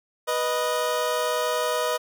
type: tone pair together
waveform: 25% pulse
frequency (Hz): 491.4 / 622.3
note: B4 / D#5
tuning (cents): -9 / 0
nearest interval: major third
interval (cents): 409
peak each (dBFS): -22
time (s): 0.27-1.98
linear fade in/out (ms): 20
effects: none